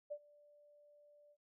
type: tone with ADSR envelope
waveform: sine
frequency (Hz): 587.3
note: D5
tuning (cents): 0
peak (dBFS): -39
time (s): 0.1-1.37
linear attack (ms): 19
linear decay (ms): 62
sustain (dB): -24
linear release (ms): 55
effects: none